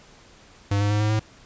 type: tone with pitch steps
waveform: square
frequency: 100.9 / 102.72 / 104.58 / 106.47 / 108.39 Hz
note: G#2 / G#2 / G#2 / G#2 / A2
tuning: -49 / -19 / +13 / +44 / -26 cents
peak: -20 dBFS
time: 0.71-1.195 s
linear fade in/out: 5 ms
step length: 97 ms
effects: pink hiss -51 dBFS RMS until 1.45 s + resampled to 16000 Hz